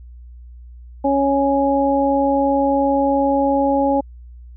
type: harmonic tone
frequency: 277.2 Hz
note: C#4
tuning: in tune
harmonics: 1 / 2 / 3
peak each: -18 / -18 / -19 dBFS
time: 1.04-4.01 s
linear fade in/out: 10 ms
effects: added 60 Hz sine -36 dBFS peak until 4.56 s